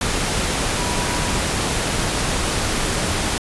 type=tone in noise; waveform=sine; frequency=970 Hz; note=B5; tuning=31 cents flat; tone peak=-31 dBFS; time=0.77-1.39 s; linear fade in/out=2 ms; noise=pink; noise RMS=-21 dBFS; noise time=0.01-3.38 s; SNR=-13 dB; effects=resampled to 24000 Hz